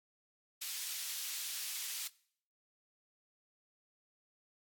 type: high-pass noise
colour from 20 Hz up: pink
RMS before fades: -41 dBFS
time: 0.61-2.08 s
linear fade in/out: 10 ms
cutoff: 3400 Hz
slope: 12 dB/octave
effects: noise-tail reverb RT60 0.6 s tail -22 dB re dry + AAC 64 kbps